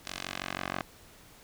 10% pulse tone with band-pass filter sweep, 46.25 Hz, F#1, in tune, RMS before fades -38 dBFS, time 0.05-0.82 s, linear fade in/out 10 ms, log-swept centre 4800 to 1300 Hz, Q 0.78, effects pink hiss -55 dBFS RMS until 1.43 s

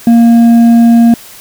sine tone with hard clipping, 233.1 Hz, A#3, in tune, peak -3 dBFS, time 0.07-1.14 s, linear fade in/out 2 ms, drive 4 dB, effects white hiss -33 dBFS RMS until 1.4 s

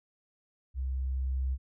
sine tone with level ramp, 65.41 Hz, C2, in tune, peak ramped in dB -30 to -27 dBFS, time 0.74-1.58 s, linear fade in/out 50 ms, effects none

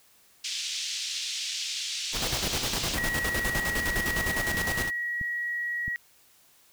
pink band-pass noise, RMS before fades -33 dBFS, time 0.44-2.95 s, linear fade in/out 5 ms, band 2900 to 6700 Hz, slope 24 dB/octave
pink noise with tremolo, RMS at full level -29 dBFS, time 2.12-4.91 s, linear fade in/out 50 ms, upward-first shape square, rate 9.8 Hz, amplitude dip 60%
sine tone, 1912 Hz, A#6, 43 cents sharp, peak -28 dBFS, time 2.98-5.96 s, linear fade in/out 0 ms
click train, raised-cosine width 5 ms, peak -25 dBFS, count 4, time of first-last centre 3.88-5.88 s, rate 1.5 Hz
effects white hiss -60 dBFS RMS until 6.72 s

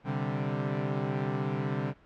sawtooth chord, C suspended second, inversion none, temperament equal, 130.81 / 146.83 / 196 Hz, C3 / D3 / G3, 0 / 0 / 0 cents, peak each -29 / -29 / -31 dBFS, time 0.04-1.94 s, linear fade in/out 50 ms, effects pink hiss -59 dBFS RMS until 2.05 s + low-pass 2000 Hz 12 dB/octave

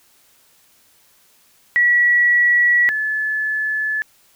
sine tone pair in turn, 1934 / 1727.1 Hz, B6 / A6, -37 / -33 cents, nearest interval major second, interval 196 cents, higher first, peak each -11 / -18 dBFS, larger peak first, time 1.76-2.89 / 2.89-4.02 s, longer neither, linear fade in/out 0 ms, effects white hiss -55 dBFS RMS until 4.35 s

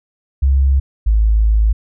sine tone pair in turn, 67.7 / 53.73 Hz, C#2 / A1, -40 / -40 cents, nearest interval major third, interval 400 cents, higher first, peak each -9 dBFS, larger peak neither, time 0.42-0.8 / 1.06-1.73 s, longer second, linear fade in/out 10 ms, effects none

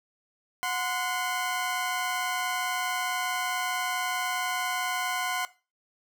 20% pulse tone pair together, 730 / 1032.7 Hz, F#5 / C6, -24 / -23 cents, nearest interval tritone, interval 601 cents, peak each -26 / -26 dBFS, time 0.63-5.45 s, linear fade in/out 0 ms, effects noise-tail reverb RT60 0.3 s tail -17 dB re dry

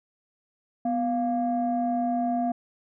sine tone pair together, 247 / 698.5 Hz, B3 / F5, 0 / 0 cents, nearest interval octave + tritone, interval 1800 cents, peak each -25 dBFS, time 0.85-2.52 s, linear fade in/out 5 ms, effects tanh soft clip ceiling -17 dBFS

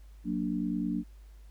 sine chord, Gb augmented, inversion none, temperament equal with one note detuned, 183.61 / 233.1 / 293.7 Hz, Gb3 / Bb3 / D4, -13 / 0 / 0 cents, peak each -33 dBFS, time 0.24-1.04 s, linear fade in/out 50 ms, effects added 51 Hz sine -48 dBFS peak until 1.5 s + pink hiss -67 dBFS RMS until 1.5 s

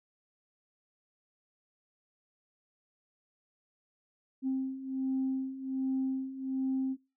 sine beating tone pair, 263.3 / 264.6 Hz, C4 / C4, +11 / +20 cents, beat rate 1.3 Hz, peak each -35 / -31 dBFS, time 4.42-6.97 s, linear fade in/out 50 ms, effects noise-tail reverb RT60 0.3 s tail -23 dB re dry + tanh soft clip ceiling -24 dBFS

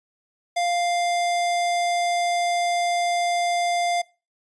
square tone, 698.5 Hz, F5, in tune, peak -21 dBFS, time 0.56-4.02 s, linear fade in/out 10 ms, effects noise-tail reverb RT60 0.3 s tail -22 dB re dry + resampled to 22050 Hz

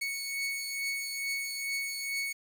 sawtooth beating tone pair, 2217 / 2219.3 Hz, C#7 / C#7, 0 / +1 cents, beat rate 2.3 Hz, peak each -30 / -36 dBFS, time 0.01-2.33 s, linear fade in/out 10 ms, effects 10-bit

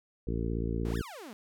harmonic tone, 56.8 Hz, A#1, 44 cents flat, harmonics 1 / 2 / 3 / 4 / 5 / 6 / 7 / 8, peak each -33 / -36 / -38 / -39 / -40 / -41 / -41 / -42 dBFS, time 0.27-1.02 s, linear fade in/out 5 ms
sawtooth exponential two-way sweep, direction up then down, 196 to 1891 to 196 Hz, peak -39 dBFS, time 0.85-1.33 s, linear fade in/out 0 ms, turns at 0.97 s
effects none

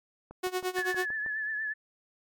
click train, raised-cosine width 1 ms, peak -31 dBFS, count 7, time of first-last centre 0.31-1.262 s, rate 6.3 Hz
sawtooth tone with tremolo, 367.4 Hz, F#4, 12 cents flat, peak -23 dBFS, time 0.43-1.06 s, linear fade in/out 10 ms, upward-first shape sine, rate 9.2 Hz, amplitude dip 90%
sine tone with vibrato, 1732 Hz, A6, 28 cents flat, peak -30 dBFS, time 0.76-1.74 s, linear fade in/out 20 ms, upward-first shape triangle, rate 8.4 Hz, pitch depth 53 cents each way
effects MP3 96 kbps

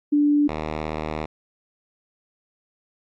sine / 5% pulse tone pair in turn, 292.7 / 77.53 Hz, D4 / D#2, -6 / -6 cents, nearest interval octave + major seventh, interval 2300 cents, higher first, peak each -15 dBFS, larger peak neither, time 0.12-0.48 / 0.48-1.26 s, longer second, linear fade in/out 10 ms, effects low-pass 3000 Hz 12 dB/octave + AAC 64 kbps

